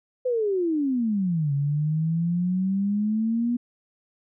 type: exponential two-way sweep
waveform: sine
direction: down then up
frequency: 516 to 139.2 to 243.6 Hz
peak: -21 dBFS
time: 0.25-3.57 s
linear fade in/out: 10 ms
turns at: 1.53 s
effects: none